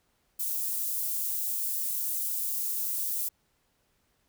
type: high-pass noise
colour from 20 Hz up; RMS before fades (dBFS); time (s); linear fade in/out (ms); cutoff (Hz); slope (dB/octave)
white; -31; 0.39-3.29; 10; 11000; 12
effects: pink hiss -72 dBFS RMS until 4.28 s